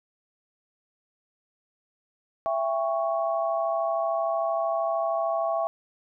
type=chord; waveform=sine; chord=C# diminished; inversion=first; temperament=just; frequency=665.2 / 798.3 / 1108.7 Hz; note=E5 / G5 / C#6; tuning=+16 / +31 / 0 cents; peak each=-25 / -31 / -31 dBFS; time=2.46-5.67 s; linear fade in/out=0 ms; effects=none